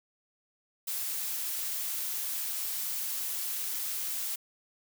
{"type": "noise", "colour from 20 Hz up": "blue", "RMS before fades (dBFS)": -34, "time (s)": [0.87, 4.36], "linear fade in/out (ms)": 10, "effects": []}